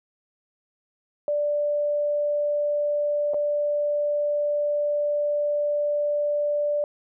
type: tone with dropouts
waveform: sine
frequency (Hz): 587.3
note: D5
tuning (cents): 0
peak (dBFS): -21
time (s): 1.28-6.84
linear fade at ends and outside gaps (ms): 1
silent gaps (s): 3.336-3.343
effects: none